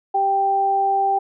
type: tone pair together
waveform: sine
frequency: 392.1 / 785 Hz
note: G4 / G5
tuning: 0 / +2 cents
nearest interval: octave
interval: 1202 cents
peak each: -26 / -16 dBFS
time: 0.14-1.19 s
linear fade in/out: 10 ms
effects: none